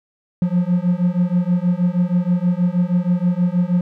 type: beating tone pair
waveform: triangle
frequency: 174.61 / 180.91 Hz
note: F3 / F#3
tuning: 0 / -39 cents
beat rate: 6.3 Hz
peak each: -16 dBFS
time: 0.42-3.81 s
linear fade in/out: 2 ms
effects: none